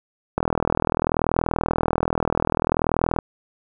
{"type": "click train", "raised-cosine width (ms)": 1, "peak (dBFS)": -5, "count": 115, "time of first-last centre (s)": [0.38, 3.188], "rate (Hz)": 40.6, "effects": []}